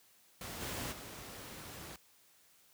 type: noise with level steps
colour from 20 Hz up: pink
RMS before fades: -44 / -40 / -48 dBFS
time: 0.41-1.96 s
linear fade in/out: 2 ms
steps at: 0.6 / 0.91 s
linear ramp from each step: 20 ms
effects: white hiss -66 dBFS RMS until 2.73 s + high-pass 60 Hz 12 dB/octave